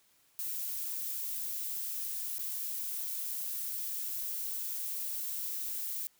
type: noise with dropouts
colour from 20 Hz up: violet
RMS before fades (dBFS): -37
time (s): 0.39-6.07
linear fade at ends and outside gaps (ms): 0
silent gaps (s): 2.383-2.393
effects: white hiss -68 dBFS RMS until 6.19 s